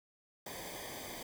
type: noise with comb filter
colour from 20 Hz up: pink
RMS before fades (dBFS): -45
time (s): 0.46-1.23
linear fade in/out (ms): 5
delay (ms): 0.73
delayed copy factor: -0.8
effects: none